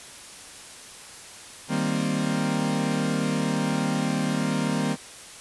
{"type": "chord", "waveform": "40% pulse", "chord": "C minor seventh", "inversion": "first", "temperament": "equal", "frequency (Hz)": [155.56, 196, 233.1, 261.6], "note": ["Eb3", "G3", "Bb3", "C4"], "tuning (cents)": [0, 0, 0, 0], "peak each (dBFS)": -28, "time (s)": [1.68, 4.97], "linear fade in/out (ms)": 50, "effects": ["white hiss -43 dBFS RMS until 5.4 s", "resampled to 24000 Hz"]}